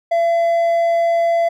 sine tone with hard clipping, 676 Hz, E5, 43 cents sharp, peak -14 dBFS, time 0.11-1.49 s, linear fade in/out 10 ms, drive 3 dB, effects none

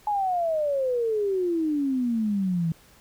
sine exponential sweep, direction down, 852 to 160 Hz, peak -22 dBFS, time 0.07-2.72 s, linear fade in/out 2 ms, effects pink hiss -55 dBFS RMS until 3 s

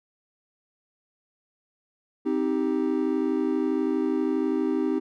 triangle chord, C minor, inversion none, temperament just, 261.6 / 314 / 392.4 Hz, C4 / Eb4 / G4, 0 / +16 / +2 cents, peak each -25 / -24 / -26 dBFS, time 2.25-5 s, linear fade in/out 20 ms, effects none

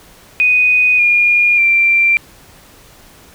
sine tone with pitch steps, 2489 / 2424 / 2360 Hz, D#7 / D#7 / D7, 0 / -46 / +8 cents, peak -8 dBFS, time 0.4-2.17 s, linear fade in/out 0 ms, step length 590 ms, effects pink hiss -43 dBFS RMS until 3.34 s

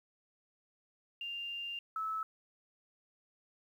sine tone pair in turn, 2794 / 1303.4 Hz, F7 / E6, 0 / -20 cents, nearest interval octave + minor second, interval 1320 cents, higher first, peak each -38 / -34 dBFS, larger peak second, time 1.21-1.79 / 1.96-2.23 s, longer first, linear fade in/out 2 ms, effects 11-bit

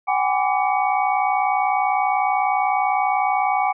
sine tone cluster, 755 / 815 / 1008 / 1162 / 2248 Hz, F#5 / G#5 / B5 / D6 / C#7, +35 / -33 / +35 / -19 / +24 cents, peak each -21 / -21 / -29 / -25 / -28 dBFS, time 0.07-3.73 s, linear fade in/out 20 ms, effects none

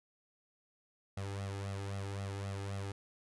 sawtooth tone with flanger, 98.8 Hz, G2, 14 cents sharp, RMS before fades -40 dBFS, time 1.17-2.92 s, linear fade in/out 5 ms, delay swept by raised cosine 1.5 to 2.44 ms, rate 3.8 Hz, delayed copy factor +0.75, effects resampled to 24000 Hz

